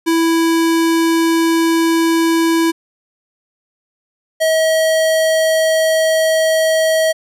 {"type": "tone pair in turn", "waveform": "square", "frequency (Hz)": [330, 639.4], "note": ["E4", "D#5"], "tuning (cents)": [2, 47], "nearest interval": "major seventh", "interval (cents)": 1145, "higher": "second", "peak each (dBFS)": -12, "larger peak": "neither", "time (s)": [[0.06, 2.72], [4.4, 7.13]], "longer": "second", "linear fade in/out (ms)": 20, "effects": ["resampled to 32000 Hz", "9-bit"]}